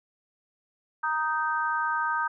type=chord; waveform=sine; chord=Eb major; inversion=second; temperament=just; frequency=933.4 / 1244.5 / 1555.6 Hz; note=Bb5 / Eb6 / G6; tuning=+2 / 0 / -14 cents; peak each=-29 dBFS; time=1.03-2.28 s; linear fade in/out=10 ms; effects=none